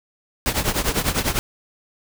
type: noise with tremolo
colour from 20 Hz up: pink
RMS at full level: -18 dBFS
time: 0.46-1.39 s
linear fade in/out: 0 ms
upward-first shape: triangle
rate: 10 Hz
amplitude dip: 90%
effects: none